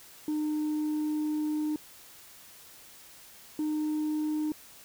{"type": "tone pair in turn", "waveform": "sine", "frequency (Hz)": [304.1, 305.6], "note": ["D#4", "D#4"], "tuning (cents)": [-40, -31], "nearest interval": "unison", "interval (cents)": 9, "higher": "second", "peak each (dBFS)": -25, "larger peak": "neither", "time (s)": [[0.28, 1.76], [3.59, 4.52]], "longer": "first", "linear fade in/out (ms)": 2, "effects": ["tanh soft clip ceiling -26 dBFS", "white hiss -52 dBFS RMS until 4.84 s"]}